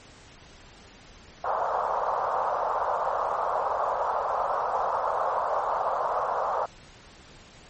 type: band-pass noise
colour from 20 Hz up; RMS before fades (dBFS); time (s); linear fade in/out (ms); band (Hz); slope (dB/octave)
white; -27; 1.44-6.66; 5; 510 to 1200; 48
effects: pink hiss -50 dBFS RMS until 7.69 s + MP3 32 kbps